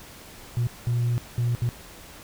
sine tone bursts at uneven times, 120 Hz, B2, 49 cents flat, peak -19 dBFS, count 4, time 0.57-0.67 / 0.87-1.18 / 1.38-1.55 / 1.62-1.69 s, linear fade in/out 0 ms, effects tanh soft clip ceiling -19 dBFS + pink hiss -45 dBFS RMS until 2.23 s

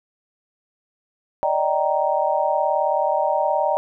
sine chord, Eb major seventh, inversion third, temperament just, 583.4 / 622.3 / 777.8 / 933.4 Hz, D5 / Eb5 / G5 / Bb5, -12 / 0 / -14 / +2 cents, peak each -23 dBFS, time 1.43-3.77 s, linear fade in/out 0 ms, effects none

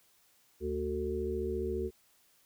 harmonic tone, 74.5 Hz, D2, 25 cents sharp, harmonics 1 / 3 / 5 / 6, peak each -38 / -41 / -34 / -38 dBFS, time 0.6-1.91 s, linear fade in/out 50 ms, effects white hiss -67 dBFS RMS until 2.45 s

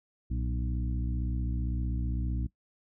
harmonic tone with a mistuned harmonic, 62 Hz, B1, 7 cents sharp, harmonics 1 / 2 / 3 / 4 / 5, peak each -30 / -36 / -40 / -42 / -44 dBFS, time 0.3-2.47 s, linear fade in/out 10 ms, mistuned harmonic 2, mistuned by -93 cents, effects noise-tail reverb RT60 0.1 s tail -18 dB re dry

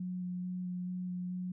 sine tone with vibrato, 180.8 Hz, F#3, 40 cents flat, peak -35 dBFS, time 0-1.52 s, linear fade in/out 5 ms, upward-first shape square, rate 2.3 Hz, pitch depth 9 cents each way, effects none

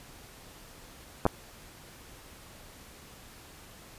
clicks, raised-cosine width 1 ms, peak -9 dBFS, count 2, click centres 1.254 / 1.264 s, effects pink hiss -51 dBFS RMS until 3.98 s + resampled to 32000 Hz

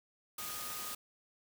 sine tone in noise, 1236 Hz, D#6, 12 cents flat, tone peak -48 dBFS, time 0.38-0.95 s, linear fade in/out 5 ms, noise white, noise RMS -42 dBFS, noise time 0.38-0.95 s, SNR -9 dB, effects none

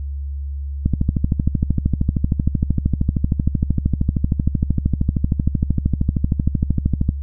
click train, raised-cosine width 5 ms, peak -4 dBFS, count 82, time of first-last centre 0.86-7.091 s, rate 13 Hz, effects noise-tail reverb RT60 0.1 s tail -26 dB re dry + added 70 Hz sine -23 dBFS peak until 7.22 s

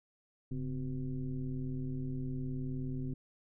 sine tone with frequency modulation, 138.59 Hz, C#3, in tune, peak -34 dBFS, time 0.51-3.14 s, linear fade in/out 5 ms, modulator 119 Hz, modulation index 1.2, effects none

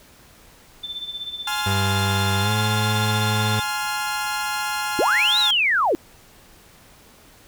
sine tone with tremolo, 3541 Hz, A7, 10 cents sharp, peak -26 dBFS, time 0.83-3.63 s, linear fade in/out 10 ms, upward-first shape sine, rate 16 Hz, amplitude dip 70%
sawtooth chord, F minor, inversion first, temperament equal with one note detuned, 841.2 / 1046.5 / 1396.9 Hz, Ab5 / C6 / F6, +22 / 0 / 0 cents, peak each -23 / -28 / -23 dBFS, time 1.47-5.51 s, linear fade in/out 5 ms
35% pulse tone with pitch glide, 98 to 106.87 Hz, G2 to A2, 0 to -50 cents, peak -19 dBFS, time 1.66-3.6 s, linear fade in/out 5 ms, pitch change +150 cents, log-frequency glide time 2.41-2.51 s
sine linear two-way sweep, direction up then down, 284.1 to 4051 to 284.1 Hz, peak -16 dBFS, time 4.99-5.95 s, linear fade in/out 0 ms, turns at 5.39 s
effects pink hiss -50 dBFS RMS until 7.47 s

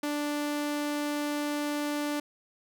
sawtooth tone, 293.7 Hz, D4, in tune, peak -25 dBFS, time 0.03-2.2 s, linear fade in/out 5 ms, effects none

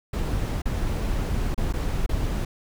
brown noise with dropouts, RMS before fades -25 dBFS, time 0.13-2.45 s, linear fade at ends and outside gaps 5 ms, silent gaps 0.619-0.655 / 1.545-1.577 / 1.727-1.736 / 2.063-2.091 s, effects none

